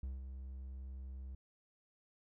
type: tone with ADSR envelope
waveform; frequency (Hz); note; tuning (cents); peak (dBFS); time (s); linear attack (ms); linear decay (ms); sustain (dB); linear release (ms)
triangle; 65.6; C2; +5; -36; 0.03-1.35; 3; 170; -6; 3
effects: none